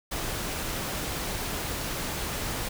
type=noise; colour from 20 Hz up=pink; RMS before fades=-32 dBFS; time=0.11-2.69 s; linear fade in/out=10 ms; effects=none